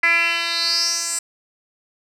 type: tone with band-pass filter sweep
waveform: 10% pulse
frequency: 337.3 Hz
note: E4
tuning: 40 cents sharp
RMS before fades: -20 dBFS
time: 0.03-1.19 s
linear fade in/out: 5 ms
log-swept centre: 2100 to 8000 Hz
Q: 6.2
effects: none